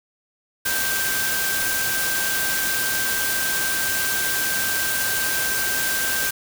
sine tone in noise, 1568 Hz, G6, in tune, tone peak -25 dBFS, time 0.65-6.31 s, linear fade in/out 10 ms, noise white, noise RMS -24 dBFS, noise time 0.65-6.31 s, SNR -4 dB, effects none

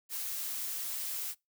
blue noise, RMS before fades -37 dBFS, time 0.09-1.35 s, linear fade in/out 50 ms, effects noise-tail reverb RT60 0.2 s tail -23 dB re dry

